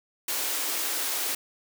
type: high-pass noise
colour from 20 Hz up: white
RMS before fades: -29 dBFS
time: 0.28-1.35 s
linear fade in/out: 5 ms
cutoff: 260 Hz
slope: 96 dB/octave
effects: none